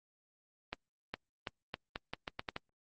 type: accelerating click train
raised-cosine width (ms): 0.3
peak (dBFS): -21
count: 10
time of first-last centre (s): 0.73-2.564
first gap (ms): 410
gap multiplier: 0.81
effects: Opus 24 kbps